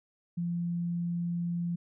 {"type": "tone", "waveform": "sine", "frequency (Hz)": 172.3, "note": "F3", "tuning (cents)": -23, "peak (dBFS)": -29, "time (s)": [0.37, 1.76], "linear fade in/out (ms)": 10, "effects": []}